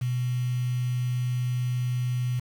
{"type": "tone with quantisation", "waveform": "sine", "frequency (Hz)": 124.4, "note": "B2", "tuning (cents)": 13, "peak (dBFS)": -24, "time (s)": [0.01, 2.4], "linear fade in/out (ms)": 10, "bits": 7, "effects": []}